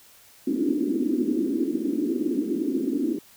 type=band-pass noise; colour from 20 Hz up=white; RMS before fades=-25 dBFS; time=0.47-3.19 s; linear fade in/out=5 ms; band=240 to 340 Hz; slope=48 dB/octave; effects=white hiss -53 dBFS RMS until 3.36 s